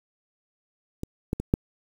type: clicks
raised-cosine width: 3 ms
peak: -18 / -12 / -16 / -6 dBFS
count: 4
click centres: 1.034 / 1.331 / 1.4 / 1.539 s
effects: 7-bit